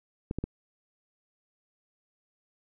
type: clicks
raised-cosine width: 3 ms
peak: -18 dBFS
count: 3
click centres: 0.311 / 0.386 / 0.44 s
effects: none